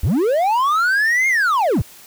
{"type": "linear two-way sweep", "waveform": "triangle", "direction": "up then down", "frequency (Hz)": [52.5, 2155, 52.5], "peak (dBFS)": -12, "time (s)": [0.03, 1.82], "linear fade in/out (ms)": 5, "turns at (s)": 1.28, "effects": ["white hiss -43 dBFS RMS until 2.06 s"]}